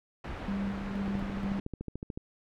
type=low-pass noise; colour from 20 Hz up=pink; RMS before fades=-40 dBFS; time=0.24-1.6 s; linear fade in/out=5 ms; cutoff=2000 Hz; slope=12 dB/octave
type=tone with tremolo; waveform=sine; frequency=197.7 Hz; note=G3; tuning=15 cents sharp; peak=-30 dBFS; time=0.48-1.6 s; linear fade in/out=2 ms; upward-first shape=square; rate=2.1 Hz; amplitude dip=45%
type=click train; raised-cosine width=3 ms; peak=-24 dBFS; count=16; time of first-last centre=1.08-2.175 s; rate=13.7 Hz
effects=none